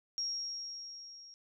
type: tone with level ramp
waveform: sine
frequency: 5588 Hz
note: F8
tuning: in tune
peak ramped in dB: -32 to -51 dBFS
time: 0.18-1.34 s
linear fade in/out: 0 ms
effects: none